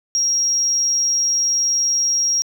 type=tone with amplitude modulation; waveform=sine; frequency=5620 Hz; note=F8; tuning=10 cents sharp; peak=-13 dBFS; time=0.15-2.42 s; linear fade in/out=0 ms; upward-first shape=sine; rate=141 Hz; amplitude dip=30%; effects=tanh soft clip ceiling -10 dBFS + 8-bit